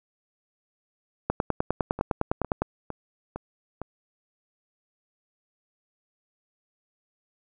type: two click trains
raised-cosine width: 1 ms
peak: -9 / -19 dBFS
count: 14 / 5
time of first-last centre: 1.3-2.62 / 1.99-3.816 s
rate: 9.85 / 2.19 Hz
effects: none